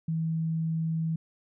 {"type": "tone", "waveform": "sine", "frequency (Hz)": 161.9, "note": "E3", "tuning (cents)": -31, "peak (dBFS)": -26, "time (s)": [0.08, 1.16], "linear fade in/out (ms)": 5, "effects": []}